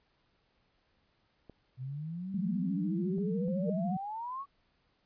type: clicks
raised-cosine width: 2 ms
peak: -36 dBFS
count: 3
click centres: 1.497 / 3.183 / 3.482 s
type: exponential sweep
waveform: sine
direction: up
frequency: 124 to 1139 Hz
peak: -36 dBFS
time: 1.77-4.46 s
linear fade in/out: 50 ms
type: tone with vibrato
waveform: sine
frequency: 186.5 Hz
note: F#3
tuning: 14 cents sharp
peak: -30 dBFS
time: 2.34-3.97 s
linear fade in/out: 5 ms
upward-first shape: sine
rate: 14 Hz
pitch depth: 170 cents each way
type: tone with exponential growth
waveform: sine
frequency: 466.4 Hz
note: A#4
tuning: 1 cent sharp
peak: -28 dBFS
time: 3.61-3.7 s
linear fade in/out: 5 ms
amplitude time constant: 19 ms
effects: pink hiss -73 dBFS RMS until 5.05 s + resampled to 11025 Hz